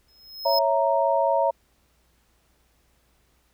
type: tone with exponential growth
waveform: square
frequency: 5150 Hz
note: E8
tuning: 41 cents flat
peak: -21 dBFS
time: 0.08-0.59 s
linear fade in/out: 5 ms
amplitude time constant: 110 ms
type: chord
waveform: sine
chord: A# diminished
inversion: first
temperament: equal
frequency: 554.4 / 659.3 / 932.3 Hz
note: C#5 / E5 / A#5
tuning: 0 / 0 / 0 cents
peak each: -23 dBFS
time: 0.45-1.51 s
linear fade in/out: 10 ms
effects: added 60 Hz sine -66 dBFS peak until 3.53 s + pink hiss -66 dBFS RMS until 3.53 s